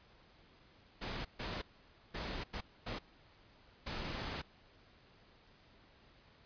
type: noise bursts at uneven times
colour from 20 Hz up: pink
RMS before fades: -41 dBFS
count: 6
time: 1.01-1.25 / 1.39-1.62 / 2.14-2.44 / 2.53-2.61 / 2.86-2.99 / 3.86-4.42 s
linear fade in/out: 10 ms
effects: pink hiss -64 dBFS RMS until 6.45 s + resampled to 11025 Hz